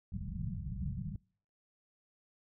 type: low-pass noise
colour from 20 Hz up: white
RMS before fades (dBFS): -39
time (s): 0.12-1.16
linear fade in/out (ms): 2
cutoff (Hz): 200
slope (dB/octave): 96
effects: noise-tail reverb RT60 0.5 s tail -26 dB re dry